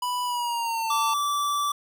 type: tone with pitch glide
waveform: square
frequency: 987.8 to 895.4 Hz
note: B5 to A5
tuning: 0 to +30 cents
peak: -26 dBFS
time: 0.02-1.14 s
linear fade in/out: 5 ms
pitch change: -170 cents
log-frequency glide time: 0.24-0.88 s
type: tone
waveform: square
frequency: 1161 Hz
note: D6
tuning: 20 cents flat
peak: -24 dBFS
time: 0.9-1.72 s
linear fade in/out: 5 ms
effects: none